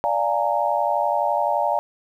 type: chord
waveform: sine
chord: Bb dominant seventh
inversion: first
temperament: equal with one note detuned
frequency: 587.3 / 698.5 / 830.6 / 922.2 Hz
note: D5 / F5 / Ab5 / Bb5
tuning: 0 / 0 / 0 / -19 cents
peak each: -24 dBFS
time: 0.04-1.79 s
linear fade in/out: 0 ms
effects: 9-bit